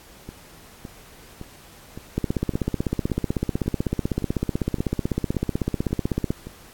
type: two click trains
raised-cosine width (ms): 3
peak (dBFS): -9 / -21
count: 67 / 12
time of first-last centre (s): 2.18-6.305 / 0.29-6.47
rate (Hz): 16 / 1.78
effects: pink hiss -48 dBFS RMS until 6.73 s + AAC 64 kbps